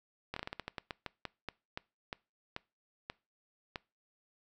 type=slowing click train; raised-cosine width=0.3 ms; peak=-22 dBFS; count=18; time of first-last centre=0.34-3.758 s; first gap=24 ms; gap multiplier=1.23; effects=noise-tail reverb RT60 0.3 s tail -23 dB re dry